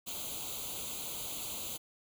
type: noise with comb filter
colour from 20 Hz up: white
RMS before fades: -40 dBFS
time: 0.06-1.78 s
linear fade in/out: 20 ms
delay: 0.28 ms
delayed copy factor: +0.9
effects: none